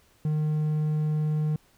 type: tone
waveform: triangle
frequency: 153 Hz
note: D#3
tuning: 29 cents flat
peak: -21 dBFS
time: 0.25-1.56 s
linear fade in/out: 2 ms
effects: pink hiss -62 dBFS RMS until 1.77 s